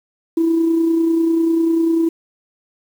sine tone with amplitude modulation, 329.6 Hz, E4, in tune, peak -10 dBFS, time 0.37-2.09 s, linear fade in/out 5 ms, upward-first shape sine, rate 30.1 Hz, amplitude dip 40%, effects tanh soft clip ceiling -8 dBFS + 7-bit

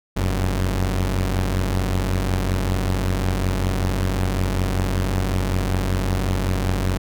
sawtooth tone pair together, 44.31 / 93.9 Hz, F1 / F#2, +26 / +26 cents, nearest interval octave + minor second, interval 1300 cents, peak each -18 dBFS, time 0.16-6.98 s, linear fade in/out 10 ms, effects none

